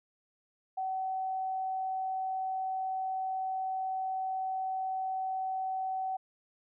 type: tone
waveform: sine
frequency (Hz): 758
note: F#5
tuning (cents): +42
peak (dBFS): -31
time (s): 0.77-6.17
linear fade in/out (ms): 10
effects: none